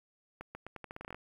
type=accelerating click train; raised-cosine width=0.5 ms; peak=-28 dBFS; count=13; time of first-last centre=0.41-1.146 s; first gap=140 ms; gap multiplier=0.83; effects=10-bit